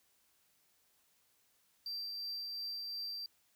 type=tone with tremolo; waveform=triangle; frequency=4699 Hz; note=D8; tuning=in tune; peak=-37 dBFS; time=1.86-3.26 s; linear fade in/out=2 ms; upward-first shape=triangle; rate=2.8 Hz; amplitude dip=25%; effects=white hiss -73 dBFS RMS until 3.55 s